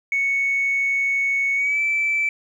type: tone with pitch glide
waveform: sine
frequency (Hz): 2217 to 2322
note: C#7 to D7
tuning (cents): 0 to -20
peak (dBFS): -17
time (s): 0.12-2.29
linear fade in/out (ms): 2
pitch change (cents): +80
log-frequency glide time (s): 1.55-1.8
effects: tanh soft clip ceiling -14 dBFS + 9-bit